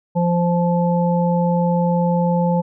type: harmonic tone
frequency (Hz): 173.7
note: F3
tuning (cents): -9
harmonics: 1 / 3 / 5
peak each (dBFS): -16 / -21 / -23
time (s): 0.15-2.62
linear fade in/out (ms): 20
effects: none